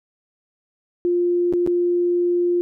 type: tone with dropouts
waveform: sine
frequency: 350.9 Hz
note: F4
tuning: 8 cents sharp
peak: -16 dBFS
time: 1.05-2.61 s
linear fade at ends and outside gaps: 0 ms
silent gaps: 1.526-1.536 / 1.664-1.674 s
effects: none

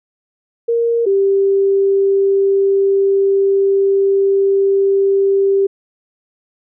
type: tone pair in turn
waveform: sine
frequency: 466.2 / 392.8 Hz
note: A#4 / G4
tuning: 0 / +4 cents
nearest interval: minor third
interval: 296 cents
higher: first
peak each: -12 / -10 dBFS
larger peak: second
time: 0.68-1.06 / 1.06-5.67 s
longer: second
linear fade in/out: 10 ms
effects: none

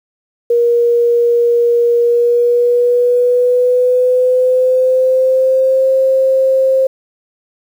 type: tone with pitch glide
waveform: sine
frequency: 473.9 to 528.9 Hz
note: A#4 to C5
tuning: +28 to +19 cents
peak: -8 dBFS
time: 0.5-6.87 s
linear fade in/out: 5 ms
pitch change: +191 cents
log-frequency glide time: 2-5.88 s
effects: 7-bit

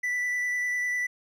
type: tone with vibrato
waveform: triangle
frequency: 1975.5 Hz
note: B6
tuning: in tune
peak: -24 dBFS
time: 0.03-1.07 s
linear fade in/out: 10 ms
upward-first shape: square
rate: 10 Hz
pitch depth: 8 cents each way
effects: none

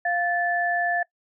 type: tone pair together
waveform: sine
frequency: 698.5 / 1747.4 Hz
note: F5 / A6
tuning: 0 / -12 cents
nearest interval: octave + major third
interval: 1588 cents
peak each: -24 dBFS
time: 0.05-1.03 s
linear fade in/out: 5 ms
effects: noise-tail reverb RT60 0.1 s tail -22 dB re dry

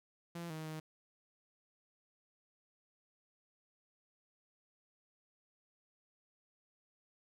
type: tone with pitch steps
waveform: sawtooth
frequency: 170.5 / 157.7 / 156.7 Hz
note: F3 / D#3 / D#3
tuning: -41 / +24 / +13 cents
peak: -38 dBFS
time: 0.35-0.8 s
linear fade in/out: 5 ms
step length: 150 ms
effects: none

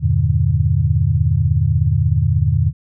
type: chord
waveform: sine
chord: E half-diminished seventh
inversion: none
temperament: just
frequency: 82.41 / 98.89 / 118.67 / 148.33 Hz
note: E2 / G2 / Bb2 / D3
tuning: 0 / +16 / +31 / +18 cents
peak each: -18 dBFS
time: 0-2.73 s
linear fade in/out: 50 ms
effects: none

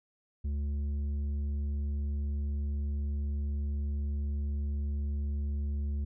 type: tone with tanh clipping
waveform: sine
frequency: 72 Hz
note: D2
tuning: 34 cents flat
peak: -31 dBFS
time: 0.44-6.05 s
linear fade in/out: 10 ms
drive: 7 dB
effects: none

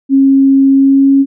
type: tone with pitch glide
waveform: sine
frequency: 271.5 to 274.3 Hz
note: C#4 to C#4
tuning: -36 to -18 cents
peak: -4 dBFS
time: 0.09-1.26 s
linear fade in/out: 50 ms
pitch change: +18 cents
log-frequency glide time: 0.72-1.13 s
effects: none

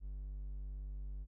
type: tone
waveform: triangle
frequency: 49.07 Hz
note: G1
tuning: 2 cents sharp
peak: -39 dBFS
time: 0-1.27 s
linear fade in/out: 50 ms
effects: none

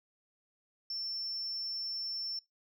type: tone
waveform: sine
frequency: 5390 Hz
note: E8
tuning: 38 cents sharp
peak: -34 dBFS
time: 0.9-2.39 s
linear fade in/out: 2 ms
effects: noise-tail reverb RT60 0.2 s tail -25 dB re dry + tanh soft clip ceiling -32 dBFS

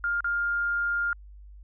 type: tone with dropouts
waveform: sine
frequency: 1406 Hz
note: F6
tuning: 11 cents sharp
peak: -24 dBFS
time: 0.04-1.13 s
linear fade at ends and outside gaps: 1 ms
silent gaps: 0.206-0.244 s
effects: added 50 Hz sine -44 dBFS peak until 1.63 s

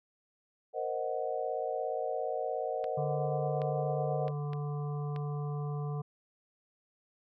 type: chord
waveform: sine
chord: C half-diminished seventh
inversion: third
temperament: equal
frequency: 466.2 / 523.3 / 622.3 / 740 Hz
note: Bb4 / C5 / Eb5 / Gb5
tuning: 0 / 0 / 0 / 0 cents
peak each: -37 dBFS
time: 0.73-4.32 s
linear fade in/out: 50 ms
type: clicks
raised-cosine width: 0.3 ms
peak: -29 dBFS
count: 5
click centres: 2.842 / 3.618 / 4.281 / 4.533 / 5.162 s
type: harmonic tone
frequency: 146.2 Hz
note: D3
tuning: 7 cents flat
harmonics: 1 / 3 / 5 / 7 / 8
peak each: -33 / -43 / -47 / -50 / -51 dBFS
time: 2.97-6.02 s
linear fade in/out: 10 ms
effects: none

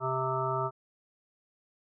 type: harmonic tone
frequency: 130.9 Hz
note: C3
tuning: 1 cent sharp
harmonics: 1 / 3 / 5 / 7 / 9 / 10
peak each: -35 / -35 / -35 / -35 / -35 / -35 dBFS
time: 0-0.71 s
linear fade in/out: 50 ms
effects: none

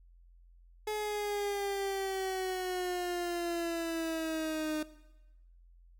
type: exponential sweep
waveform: 30% pulse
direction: down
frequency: 427 to 305.9 Hz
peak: -30 dBFS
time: 0.87-4.83 s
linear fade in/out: 5 ms
effects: noise-tail reverb RT60 1.0 s tail -17 dB re dry + added 43 Hz sine -56 dBFS peak until 5.99 s

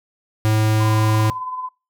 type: tone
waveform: square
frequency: 108.6 Hz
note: A2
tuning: 22 cents flat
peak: -15 dBFS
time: 0.45-1.3 s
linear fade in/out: 0 ms
type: tone with tremolo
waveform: sine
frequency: 1015 Hz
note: B5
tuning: 47 cents sharp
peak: -23 dBFS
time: 0.8-1.69 s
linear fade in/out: 10 ms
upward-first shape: sine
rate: 18 Hz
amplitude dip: 45%
effects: noise-tail reverb RT60 0.3 s tail -24 dB re dry

